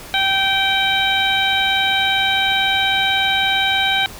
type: harmonic tone with a mistuned harmonic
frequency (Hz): 778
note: G5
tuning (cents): -13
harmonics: 1 / 2 / 3 / 4 / 5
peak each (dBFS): -21 / -21 / -21 / -21 / -21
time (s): 0.14-4.06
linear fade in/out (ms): 0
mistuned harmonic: 5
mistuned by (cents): -31
effects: pink hiss -36 dBFS RMS until 4.19 s